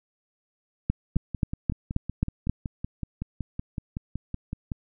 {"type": "two click trains", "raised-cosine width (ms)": 5, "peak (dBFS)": [-10, -18], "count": [7, 20], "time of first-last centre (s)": [[0.9, 2.496], [1.16, 4.718]], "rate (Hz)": [3.76, 5.34], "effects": []}